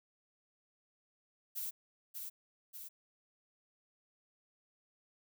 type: noise with echo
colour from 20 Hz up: violet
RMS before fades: -40 dBFS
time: 1.55-1.71 s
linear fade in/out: 20 ms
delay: 590 ms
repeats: 2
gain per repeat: -4 dB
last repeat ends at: 2.89 s
effects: none